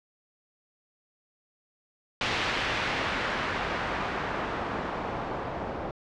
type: noise with low-pass filter sweep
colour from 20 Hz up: white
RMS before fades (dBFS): -31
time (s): 2.21-5.91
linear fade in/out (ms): 2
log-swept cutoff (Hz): 2900 to 710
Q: 0.89
effects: low-pass 6000 Hz 12 dB/octave